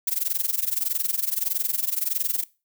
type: noise with amplitude modulation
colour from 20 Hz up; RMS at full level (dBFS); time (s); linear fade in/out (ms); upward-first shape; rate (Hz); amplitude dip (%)
violet; -22; 0.07-2.44; 5; sine; 21.6; 90
effects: noise-tail reverb RT60 0.3 s tail -21 dB re dry